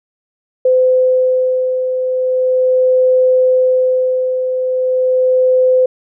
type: beating tone pair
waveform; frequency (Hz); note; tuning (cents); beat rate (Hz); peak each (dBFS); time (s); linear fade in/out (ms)
sine; 511 / 511.39; C5 / C5; -41 / -40; 0.39; -19 / -10; 0.65-5.86; 5
effects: none